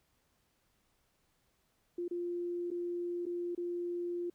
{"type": "tone with dropouts", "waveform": "sine", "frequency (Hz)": 349.2, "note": "F4", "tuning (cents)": 0, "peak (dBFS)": -34, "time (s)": [1.98, 4.3], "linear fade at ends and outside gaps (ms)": 5, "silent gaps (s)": [[2.081, 2.11], [2.705, 2.713], [3.256, 3.264], [3.55, 3.576]], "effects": ["pink hiss -75 dBFS RMS until 4.34 s"]}